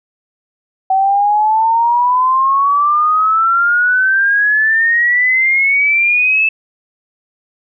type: exponential sweep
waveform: sine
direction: up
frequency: 758 to 2637 Hz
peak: -9 dBFS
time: 0.9-6.49 s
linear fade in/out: 5 ms
effects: none